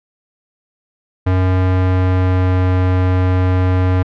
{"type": "tone with pitch glide", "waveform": "square", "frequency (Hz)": [92.5, 91.97], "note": ["F#2", "F#2"], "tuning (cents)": [0, -10], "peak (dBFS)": -12, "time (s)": [1.26, 4.03], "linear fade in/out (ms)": 10, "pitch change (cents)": -10, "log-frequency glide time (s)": [1.6, 2.69], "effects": ["low-pass 2000 Hz 12 dB/octave"]}